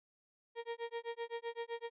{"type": "tone with tremolo", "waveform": "35% pulse", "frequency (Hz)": 466.2, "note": "A#4", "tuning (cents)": 0, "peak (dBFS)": -35, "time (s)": [0.55, 1.9], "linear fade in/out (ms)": 50, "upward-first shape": "sine", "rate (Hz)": 7.8, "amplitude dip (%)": 100, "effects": ["resampled to 8000 Hz"]}